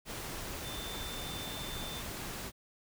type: tone in noise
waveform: sine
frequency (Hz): 3557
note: A7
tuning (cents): +18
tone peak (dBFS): -44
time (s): 0.62-2.03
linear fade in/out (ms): 50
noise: pink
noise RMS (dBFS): -41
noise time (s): 0.05-2.52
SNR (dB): -6
effects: none